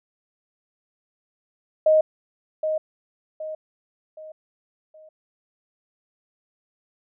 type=tone with echo; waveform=sine; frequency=624 Hz; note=D#5; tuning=5 cents sharp; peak=-13 dBFS; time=1.86-2.01 s; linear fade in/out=5 ms; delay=770 ms; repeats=4; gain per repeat=-8 dB; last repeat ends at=5.09 s; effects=none